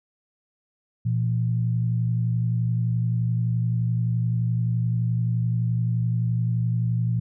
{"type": "tone pair together", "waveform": "sine", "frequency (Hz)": [118.1, 169.73], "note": ["A#2", "F3"], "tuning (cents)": [23, -49], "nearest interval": "tritone", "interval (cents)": 628, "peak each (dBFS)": [-21, -28], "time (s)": [1.05, 7.2], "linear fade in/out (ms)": 10, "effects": []}